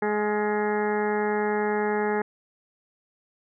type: harmonic tone with a mistuned harmonic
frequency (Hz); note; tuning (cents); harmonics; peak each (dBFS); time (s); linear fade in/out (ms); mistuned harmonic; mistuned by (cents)
210; G#3; +19; 1 / 2 / 3 / 4 / 5 / 6 / 7 / 8 / 9 / 10; -30 / -25 / -39 / -29 / -41 / -39 / -39 / -35 / -38 / -41; 0.02-2.22; 5; 7; -51
effects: none